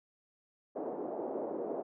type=band-pass noise; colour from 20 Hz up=pink; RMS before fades=-38 dBFS; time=0.75-1.83 s; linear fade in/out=20 ms; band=300 to 690 Hz; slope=24 dB/octave; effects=none